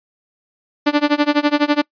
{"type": "tone with tremolo", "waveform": "sawtooth", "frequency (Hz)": 293.7, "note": "D4", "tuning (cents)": 0, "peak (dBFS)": -6, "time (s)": [0.86, 1.82], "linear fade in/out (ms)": 10, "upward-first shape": "sine", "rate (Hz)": 12, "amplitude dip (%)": 95, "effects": ["noise-tail reverb RT60 0.1 s tail -25 dB re dry", "resampled to 11025 Hz"]}